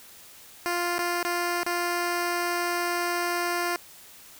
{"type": "tone with dropouts", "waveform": "10% pulse", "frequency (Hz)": 349.2, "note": "F4", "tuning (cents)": 0, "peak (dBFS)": -17, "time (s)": [0.66, 3.76], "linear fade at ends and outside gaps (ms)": 0, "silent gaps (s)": [[0.982, 0.99], [1.229, 1.25], [1.633, 1.663]], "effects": ["white hiss -49 dBFS RMS until 4.39 s"]}